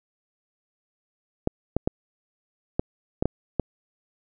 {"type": "clicks", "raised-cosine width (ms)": 2, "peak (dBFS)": -8, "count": 7, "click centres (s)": [1.474, 1.766, 1.875, 2.795, 3.225, 3.256, 3.597], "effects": []}